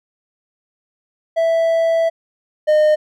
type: tone pair in turn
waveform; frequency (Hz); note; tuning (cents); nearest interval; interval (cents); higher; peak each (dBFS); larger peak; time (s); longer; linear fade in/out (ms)
triangle; 659.3 / 610.7; E5 / D#5; 0 / -32; minor second; 132; first; -11 / -8; second; 1.36-2.1 / 2.67-2.96; first; 20
effects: none